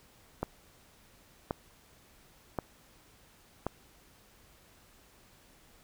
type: click train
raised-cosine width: 1 ms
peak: -17 dBFS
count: 4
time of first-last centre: 0.43-3.666 s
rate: 0.927 Hz
effects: pink hiss -61 dBFS RMS until 5.83 s